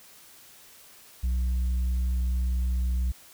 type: tone with tanh clipping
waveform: sine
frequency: 62.1 Hz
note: B1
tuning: 10 cents sharp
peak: -24 dBFS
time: 1.23-3.12 s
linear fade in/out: 10 ms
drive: 3 dB
effects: white hiss -52 dBFS RMS until 3.33 s